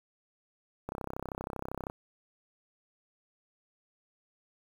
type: click train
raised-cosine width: 1 ms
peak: -22 dBFS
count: 34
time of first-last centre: 0.89-1.899 s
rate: 32.7 Hz
effects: 8-bit